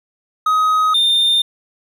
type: tone pair in turn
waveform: triangle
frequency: 1260 / 3617 Hz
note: D#6 / A7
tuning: +21 / +47 cents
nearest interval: octave + tritone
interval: 1826 cents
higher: second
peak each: -10 dBFS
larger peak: neither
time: 0.46-0.94 / 0.94-1.42 s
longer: neither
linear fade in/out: 5 ms
effects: none